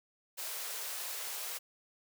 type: high-pass noise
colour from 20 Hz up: white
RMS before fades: -40 dBFS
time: 0.37-1.59 s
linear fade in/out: 20 ms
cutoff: 410 Hz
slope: 48 dB/octave
effects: none